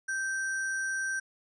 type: tone with sample-and-hold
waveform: sine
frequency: 1561 Hz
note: G6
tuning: 8 cents flat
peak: -29 dBFS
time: 0.08-1.2 s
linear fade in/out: 10 ms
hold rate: 7350 Hz
effects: resampled to 22050 Hz